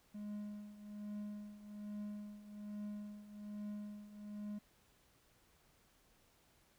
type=tone with tremolo; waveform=triangle; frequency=207.9 Hz; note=G#3; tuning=2 cents sharp; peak=-39 dBFS; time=0.14-4.59 s; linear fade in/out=10 ms; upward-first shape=triangle; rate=1.2 Hz; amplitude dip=80%; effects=pink hiss -71 dBFS RMS until 6.78 s